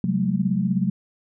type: tone cluster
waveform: sine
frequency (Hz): 133 / 183.5 / 199.9 / 219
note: C3 / F#3 / G3 / A3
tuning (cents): +29 / -14 / +34 / -8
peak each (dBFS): -28 / -22 / -25 / -27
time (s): 0.04-0.9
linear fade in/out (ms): 2
effects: none